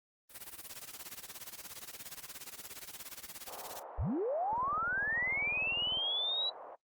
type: noise with tremolo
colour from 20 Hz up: white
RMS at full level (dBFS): -44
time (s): 0.29-3.83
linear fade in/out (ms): 50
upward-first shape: sine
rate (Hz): 17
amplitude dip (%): 85
type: band-pass noise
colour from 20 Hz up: white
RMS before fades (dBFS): -48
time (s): 3.47-6.76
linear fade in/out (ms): 20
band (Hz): 490 to 910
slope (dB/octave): 24
type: linear sweep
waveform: sine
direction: up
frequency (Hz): 32.76 to 3951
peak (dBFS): -31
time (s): 3.98-6.5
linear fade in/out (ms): 10
type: click train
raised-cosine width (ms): 3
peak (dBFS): -36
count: 30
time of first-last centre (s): 4.53-5.973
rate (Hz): 20.1
effects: noise-tail reverb RT60 0.1 s tail -23 dB re dry + Opus 32 kbps